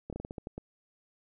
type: slowing click train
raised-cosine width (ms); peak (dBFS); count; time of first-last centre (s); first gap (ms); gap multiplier
2; -25; 9; 0.1-0.58; 27; 1.22
effects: none